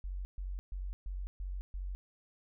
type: tone bursts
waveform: sine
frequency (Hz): 46.48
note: F#1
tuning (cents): +9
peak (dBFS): -36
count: 6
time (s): 0.04-1.95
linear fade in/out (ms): 0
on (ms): 210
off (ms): 130
effects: none